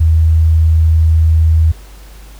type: tone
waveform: sine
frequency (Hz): 80.3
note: E2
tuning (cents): -45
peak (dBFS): -6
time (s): 0-1.72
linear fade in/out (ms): 10
effects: added 50 Hz sine -33 dBFS peak until 2.39 s + pink hiss -42 dBFS RMS until 2.39 s

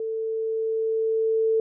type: tone with level ramp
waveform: sine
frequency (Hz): 444.9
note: A4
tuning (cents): +19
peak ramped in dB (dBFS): -26 to -18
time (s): 0-1.6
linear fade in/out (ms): 2
effects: none

